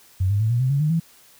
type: tone with pitch steps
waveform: sine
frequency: 93.7 / 101.59 / 110.15 / 119.43 / 129.49 / 140.39 / 152.22 / 165.04 Hz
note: F#2 / G#2 / A2 / A#2 / C3 / C#3 / D#3 / E3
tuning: +22 / -38 / +2 / +42 / -18 / +22 / -38 / +2 cents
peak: -17 dBFS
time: 0.2-1 s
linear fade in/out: 10 ms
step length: 100 ms
effects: white hiss -52 dBFS RMS until 1.39 s